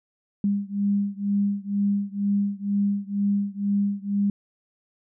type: beating tone pair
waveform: sine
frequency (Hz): 200.6 / 202.7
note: G3 / G#3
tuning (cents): +40 / -42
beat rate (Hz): 2.1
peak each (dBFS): -24 / -25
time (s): 0.44-4.3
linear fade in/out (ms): 2
effects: none